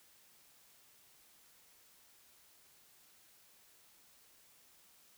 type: silence
effects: white hiss -65 dBFS RMS until 5.17 s